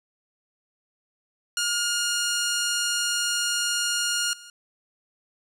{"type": "tone with level steps", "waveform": "10% pulse", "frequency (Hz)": 1421, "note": "F6", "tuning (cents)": 30, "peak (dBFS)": [-15, -35], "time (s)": [1.57, 4.5], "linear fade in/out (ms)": 2, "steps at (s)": 4.33, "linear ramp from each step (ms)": 2, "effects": ["low-pass 12000 Hz 12 dB/octave"]}